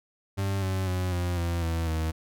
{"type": "tone with pitch steps", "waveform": "40% pulse", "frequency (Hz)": [98, 94.72, 91.54, 88.48, 85.51, 82.65, 79.88], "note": ["G2", "F#2", "F#2", "F2", "F2", "E2", "D#2"], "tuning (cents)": [0, 41, -18, 23, -36, 5, 46], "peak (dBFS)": -25, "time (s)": [0.37, 2.12], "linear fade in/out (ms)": 20, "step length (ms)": 250, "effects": []}